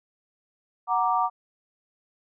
sine chord, Gb augmented, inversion none, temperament equal with one note detuned, 740 / 935 / 1174.7 Hz, Gb5 / Bb5 / D6, 0 / +5 / 0 cents, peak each -25 dBFS, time 0.87-1.3 s, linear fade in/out 50 ms, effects none

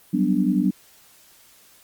sine chord, G major seventh, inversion third, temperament equal, 185 / 196 / 246.9 / 293.7 Hz, F#3 / G3 / B3 / D4, 0 / 0 / 0 / 0 cents, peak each -23 dBFS, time 0.13-0.71 s, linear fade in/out 10 ms, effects white hiss -53 dBFS RMS until 1.83 s + Opus 32 kbps

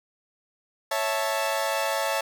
sawtooth chord, A major, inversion first, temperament equal, 554.4 / 659.3 / 880 Hz, C#5 / E5 / A5, 0 / 0 / 0 cents, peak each -25 dBFS, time 0.91-2.21 s, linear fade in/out 5 ms, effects none

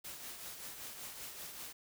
white noise with tremolo, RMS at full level -45 dBFS, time 0.04-1.73 s, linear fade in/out 10 ms, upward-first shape triangle, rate 5.2 Hz, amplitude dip 50%, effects none

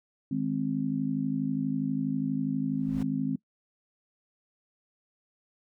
harmonic tone, 52.3 Hz, G#1, 13 cents sharp, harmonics 3 / 4 / 5, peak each -33 / -32 / -29 dBFS, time 0.31-3.36 s, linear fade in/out 5 ms
brown noise with exponential growth, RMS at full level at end -34 dBFS, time 2.69-3.03 s, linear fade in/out 5 ms, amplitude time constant 73 ms
effects noise-tail reverb RT60 0.1 s tail -22 dB re dry

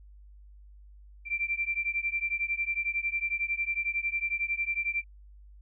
sine beating tone pair, 2349 / 2360 Hz, D7 / D7, 0 / +8 cents, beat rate 11 Hz, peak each -31 dBFS, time 1.25-5.04 s, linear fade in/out 50 ms, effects added 50 Hz sine -49 dBFS peak until 5.61 s

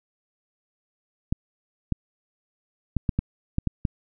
clicks, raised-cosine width 5 ms, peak -10 dBFS, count 8, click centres 1.325 / 1.923 / 2.967 / 3.092 / 3.19 / 3.584 / 3.673 / 3.852 s, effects none

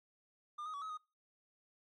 triangle tone with pitch steps, 1204 / 1254 / 1136 / 1278 / 1243 Hz, D6 / D#6 / C#6 / D#6 / D#6, +43 / +13 / +42 / +46 / -2 cents, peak -39 dBFS, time 0.58-0.975 s, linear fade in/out 10 ms, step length 79 ms, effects noise-tail reverb RT60 0.3 s tail -25 dB re dry + MP3 48 kbps

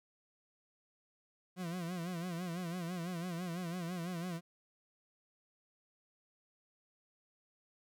40% pulse tone with vibrato, 174.61 Hz, F3, in tune, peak -37 dBFS, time 1.56-4.41 s, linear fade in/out 50 ms, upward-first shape sine, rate 6 Hz, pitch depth 100 cents each way, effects none

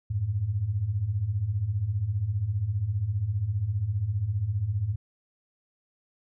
sine beating tone pair, 91.1 / 106.1 Hz, F#2 / G#2, -26 / +38 cents, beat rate 15 Hz, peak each -31 / -26 dBFS, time 0.1-4.96 s, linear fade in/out 10 ms, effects none

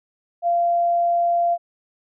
sine tone, 690 Hz, F5, 21 cents flat, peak -16 dBFS, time 0.42-1.58 s, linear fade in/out 50 ms, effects none

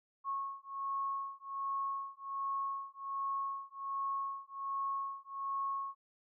sine beating tone pair, 1096 / 1097.3 Hz, C#6 / C#6, -20 / -18 cents, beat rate 1.3 Hz, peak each -39 / -39 dBFS, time 0.24-5.95 s, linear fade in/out 50 ms, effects none

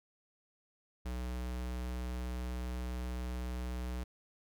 square tone, 61.74 Hz, B1, in tune, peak -37 dBFS, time 1.05-4.04 s, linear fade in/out 10 ms, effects none

